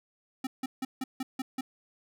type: tone bursts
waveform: square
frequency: 261.6 Hz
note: C4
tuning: in tune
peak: -31 dBFS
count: 7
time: 0.44-1.61 s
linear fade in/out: 5 ms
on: 30 ms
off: 160 ms
effects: none